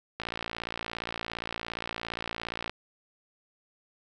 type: click train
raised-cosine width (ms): 0.3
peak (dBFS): -17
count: 144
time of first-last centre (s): 0.2-2.696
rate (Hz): 57.3
effects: none